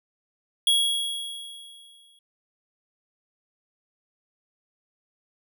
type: tone with exponential decay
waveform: square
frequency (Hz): 3322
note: G#7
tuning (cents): 0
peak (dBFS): -17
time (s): 0.67-2.19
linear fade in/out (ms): 2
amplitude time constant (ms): 330
effects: none